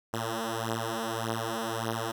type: beating tone pair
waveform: 5% pulse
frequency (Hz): 112.5 / 114.2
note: A2 / A#2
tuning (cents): +39 / -35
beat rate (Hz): 1.7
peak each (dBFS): -22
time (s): 0.13-2.12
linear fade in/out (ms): 10
effects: none